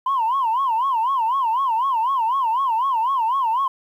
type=tone with vibrato; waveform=sine; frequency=987.8 Hz; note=B5; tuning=in tune; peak=-16 dBFS; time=0.06-3.68 s; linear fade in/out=5 ms; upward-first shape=sine; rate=4 Hz; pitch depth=200 cents each way; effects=tanh soft clip ceiling -14 dBFS + 9-bit